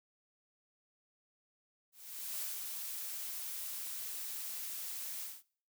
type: noise with ADSR envelope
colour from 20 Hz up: blue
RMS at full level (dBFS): -39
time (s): 1.92-5.43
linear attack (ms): 500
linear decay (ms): 140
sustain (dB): -3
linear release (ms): 210
effects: noise-tail reverb RT60 0.5 s tail -22 dB re dry